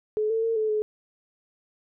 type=tone with pitch steps; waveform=sine; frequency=428.2 / 448.1 / 454.6 / 434.3 / 426.8 Hz; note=A4 / A4 / A#4 / A4 / G#4; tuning=-47 / +32 / -43 / -23 / +47 cents; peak=-22 dBFS; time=0.17-0.82 s; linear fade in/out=0 ms; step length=130 ms; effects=none